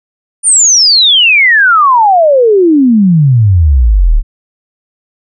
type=exponential sweep; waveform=sine; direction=down; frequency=9397 to 33.28 Hz; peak=-3 dBFS; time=0.43-4.23 s; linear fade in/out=50 ms; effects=none